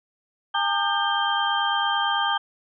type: tone cluster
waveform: sine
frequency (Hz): 811 / 900 / 1209 / 1575 / 3157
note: G#5 / A5 / D6 / G6 / G7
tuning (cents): -41 / +39 / +50 / +8 / +12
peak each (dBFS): -27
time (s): 0.54-2.38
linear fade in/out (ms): 10
effects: none